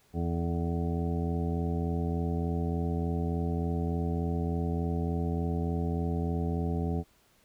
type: harmonic tone with a mistuned harmonic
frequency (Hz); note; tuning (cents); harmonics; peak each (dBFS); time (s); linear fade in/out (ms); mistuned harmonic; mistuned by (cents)
83.4; E2; +21; 1 / 2 / 3 / 4 / 5 / 7 / 8 / 9; -31 / -32 / -36 / -41 / -38 / -47 / -50 / -42; 0.13-7.04; 50; 5; +49
effects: pink hiss -65 dBFS RMS until 7.44 s